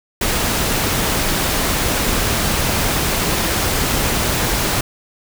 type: noise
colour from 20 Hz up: pink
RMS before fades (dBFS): -18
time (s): 0.21-4.81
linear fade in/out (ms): 5
effects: none